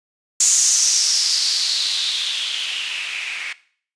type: noise with low-pass filter sweep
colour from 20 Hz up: violet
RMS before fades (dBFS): -20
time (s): 0.4-3.53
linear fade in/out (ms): 5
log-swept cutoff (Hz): 7000 to 2200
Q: 4.6
effects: noise-tail reverb RT60 0.5 s tail -18 dB re dry + resampled to 22050 Hz